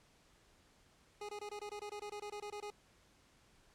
25% pulse tone bursts, 414.3 Hz, G#4, 4 cents flat, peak -39 dBFS, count 15, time 1.21-2.704 s, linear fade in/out 5 ms, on 80 ms, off 21 ms, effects pink hiss -68 dBFS RMS until 3.74 s + low-pass 9000 Hz 12 dB/octave

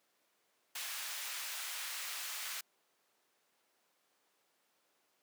pink high-pass noise, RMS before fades -42 dBFS, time 0.75-2.61 s, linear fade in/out 5 ms, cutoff 1600 Hz, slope 12 dB/octave, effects pink hiss -75 dBFS RMS until 5.22 s + high-pass 400 Hz 12 dB/octave

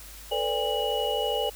sine tone cluster, 444.2 / 496.6 / 579 / 811 / 2926 Hz, A4 / B4 / D5 / G#5 / F#7, +16 / +9 / -25 / -41 / -20 cents, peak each -31 dBFS, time 0.31-1.5 s, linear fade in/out 10 ms, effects added 50 Hz sine -46 dBFS peak until 1.55 s + white hiss -46 dBFS RMS until 1.55 s

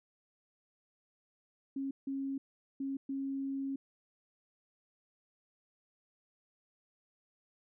sine tone bursts at uneven times, 272.4 Hz, C#4, 30 cents flat, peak -34 dBFS, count 4, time 1.76-1.91 / 2.07-2.38 / 2.8-2.97 / 3.09-3.76 s, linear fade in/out 5 ms, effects none

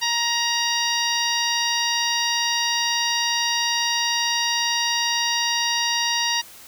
harmonic tone with a mistuned harmonic, 940 Hz, A#5, 14 cents sharp, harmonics 1 / 2 / 3 / 4 / 5 / 6, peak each -27 / -27 / -27 / -27 / -27 / -27 dBFS, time 0.01-6.42 s, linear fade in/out 20 ms, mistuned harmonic 6, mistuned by +19 cents, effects white hiss -44 dBFS RMS until 6.67 s

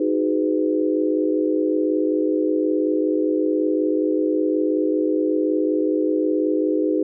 sine chord, G# minor seventh, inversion second, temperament equal with one note detuned, 311.1 / 370 / 415.3 / 503.1 Hz, D#4 / F#4 / G#4 / B4, 0 / 0 / 0 / +32 cents, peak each -20 / -25 / -24 / -25 dBFS, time 0-7.03 s, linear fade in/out 5 ms, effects none

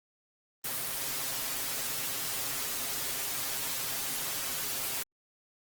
white noise with comb filter, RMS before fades -34 dBFS, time 0.64-5.03 s, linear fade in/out 5 ms, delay 7.4 ms, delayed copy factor +0.75, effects Opus 24 kbps

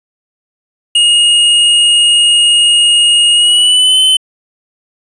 square tone with pitch glide, 2863 to 3051 Hz, F7 to G7, +42 to -48 cents, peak -6 dBFS, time 0.95-4.17 s, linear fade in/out 5 ms, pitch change +110 cents, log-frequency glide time 3.33-3.99 s, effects resampled to 22050 Hz + 8-bit

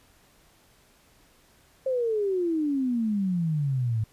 sine exponential sweep, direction down, 536 to 106.4 Hz, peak -23 dBFS, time 1.86-4.04 s, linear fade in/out 5 ms, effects pink hiss -60 dBFS RMS until 4.12 s + resampled to 32000 Hz

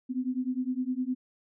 sine beating tone pair, 250 / 259.8 Hz, B3 / C4, +21 / -12 cents, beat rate 9.8 Hz, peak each -31 dBFS, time 0.09-1.15 s, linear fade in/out 20 ms, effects none

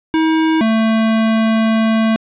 square tone pair in turn, 319.2 / 222.4 Hz, D#4 / A3, +44 / +19 cents, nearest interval tritone, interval 625 cents, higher first, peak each -12 dBFS, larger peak neither, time 0.14-0.61 / 0.61-2.16 s, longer second, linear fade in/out 0 ms, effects resampled to 8000 Hz + 8-bit

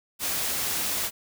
white noise, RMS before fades -28 dBFS, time 0.19-1.11 s, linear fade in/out 50 ms, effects none

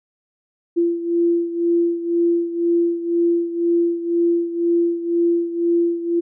sine beating tone pair, 340.8 / 342.8 Hz, F4 / F4, -42 / -32 cents, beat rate 2 Hz, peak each -17 / -22 dBFS, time 0.76-6.21 s, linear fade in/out 20 ms, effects none

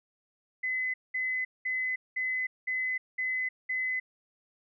sine tone bursts, 2026 Hz, B6, 44 cents sharp, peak -28 dBFS, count 7, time 0.63-4 s, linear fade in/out 10 ms, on 310 ms, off 200 ms, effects none

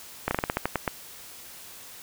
slowing click train, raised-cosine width 0.5 ms, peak -9 dBFS, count 10, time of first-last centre 0.28-0.878 s, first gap 30 ms, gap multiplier 1.19, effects white hiss -45 dBFS RMS until 2.02 s

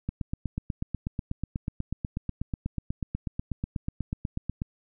click train, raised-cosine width 5 ms, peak -17 dBFS, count 38, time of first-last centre 0.09-4.619 s, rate 8.17 Hz, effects none

